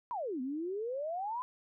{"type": "exponential two-way sweep", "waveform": "sine", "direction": "down then up", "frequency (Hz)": [1029, 246.9, 1029], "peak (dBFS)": -34, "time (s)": [0.11, 1.42], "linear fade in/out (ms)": 0, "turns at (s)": 0.41, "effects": []}